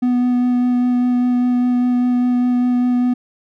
triangle tone with vibrato, 246.9 Hz, B3, in tune, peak -11 dBFS, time 0.02-3.14 s, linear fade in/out 10 ms, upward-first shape sine, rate 5 Hz, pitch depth 10 cents each way, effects none

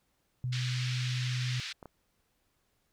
sine tone, 125.5 Hz, B2, 28 cents sharp, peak -30 dBFS, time 0.44-1.6 s, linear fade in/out 0 ms
white band-pass noise, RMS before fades -40 dBFS, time 0.52-1.73 s, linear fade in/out 10 ms, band 1600 to 4900 Hz, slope 24 dB/octave
clicks, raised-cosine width 1 ms, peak -32 dBFS, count 2, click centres 1.828 / 1.857 s
effects pink hiss -75 dBFS RMS until 2.92 s

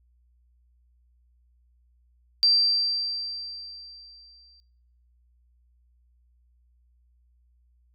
sine tone with exponential decay, 4699 Hz, D8, in tune, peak -15 dBFS, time 2.43-4.6 s, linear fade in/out 0 ms, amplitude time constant 470 ms, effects noise-tail reverb RT60 0.7 s tail -22 dB re dry + added 60 Hz sine -60 dBFS peak until 7.94 s

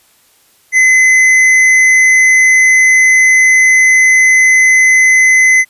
sine tone with hard clipping, 2038 Hz, C7, 46 cents flat, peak -6 dBFS, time 0.72-5.65 s, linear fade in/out 50 ms, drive 8 dB, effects white hiss -50 dBFS RMS until 5.69 s + resampled to 32000 Hz

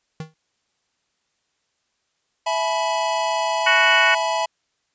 square tone with exponential decay, 157.9 Hz, D#3, 26 cents sharp, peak -26 dBFS, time 0.2-0.34 s, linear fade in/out 2 ms, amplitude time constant 30 ms
square chord, E major, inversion none, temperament equal with one note detuned, 659.3 / 851.5 / 987.8 Hz, E5 / G#5 / B5, 0 / +43 / 0 cents, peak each -25 dBFS, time 2.46-4.46 s, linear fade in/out 10 ms
harmonic tone, 370 Hz, F#4, in tune, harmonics 3 / 4 / 5 / 6 / 7 / 8, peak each -25 / -19 / -20 / -21 / -23 / -22 dBFS, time 3.66-4.15 s, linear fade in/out 10 ms
effects white hiss -71 dBFS RMS until 4.94 s + resampled to 16000 Hz

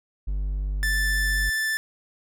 triangle tone, 49.31 Hz, G1, 11 cents sharp, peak -22 dBFS, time 0.27-1.5 s, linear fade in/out 10 ms
45% pulse tone with vibrato, 1760 Hz, A6, in tune, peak -23 dBFS, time 0.83-1.77 s, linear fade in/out 0 ms, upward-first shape triangle, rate 15 Hz, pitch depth 8 cents each way
effects none

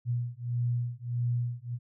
sine beating tone pair, 119.9 / 121.5 Hz, A#2 / B2, +49 / -28 cents, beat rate 1.6 Hz, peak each -31 / -31 dBFS, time 0.05-1.79 s, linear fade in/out 50 ms, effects none

